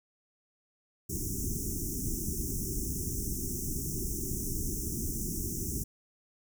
pink band-stop noise, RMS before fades -34 dBFS, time 1.09-5.84 s, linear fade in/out 10 ms, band 400 to 5600 Hz, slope 96 dB/octave, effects none

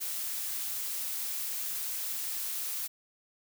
blue noise, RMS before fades -35 dBFS, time 0-2.88 s, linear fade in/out 20 ms, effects none

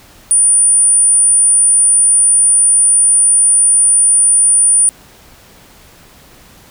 sine tone, 9397 Hz, D9, in tune, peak -6 dBFS, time 0.31-4.89 s, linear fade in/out 0 ms, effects pink hiss -42 dBFS RMS until 6.7 s

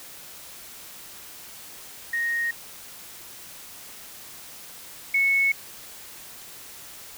sine tone pair in turn, 1864.7 / 2203 Hz, A#6 / C#7, 0 / -11 cents, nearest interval minor third, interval 289 cents, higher second, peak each -23 / -18 dBFS, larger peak second, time 2.13-2.51 / 5.14-5.52 s, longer neither, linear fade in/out 5 ms, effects white hiss -43 dBFS RMS until 7.17 s

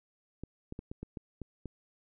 clicks, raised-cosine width 3 ms, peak -27 dBFS, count 8, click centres 0.436 / 0.724 / 0.791 / 0.915 / 1.03 / 1.172 / 1.417 / 1.657 s, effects none

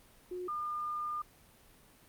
sine tone pair in turn, 361.5 / 1207.9 Hz, F#4 / D6, -40 / +48 cents, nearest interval octave + major sixth, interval 2088 cents, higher second, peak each -37 / -34 dBFS, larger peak second, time 0.31-0.48 / 0.48-1.22 s, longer second, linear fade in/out 5 ms, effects pink hiss -61 dBFS RMS until 2.08 s + Opus 32 kbps

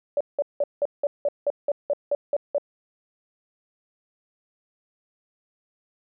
sine tone bursts, 576 Hz, D5, 34 cents flat, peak -19 dBFS, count 12, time 0.17-2.582 s, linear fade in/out 2 ms, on 36 ms, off 180 ms, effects none

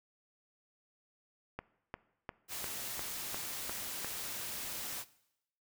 click train, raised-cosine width 0.5 ms, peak -24 dBFS, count 8, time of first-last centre 1.59-4.046 s, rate 2.85 Hz
white noise, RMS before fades -41 dBFS, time 2.48-5.05 s, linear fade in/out 50 ms
effects noise-tail reverb RT60 0.8 s tail -19 dB re dry

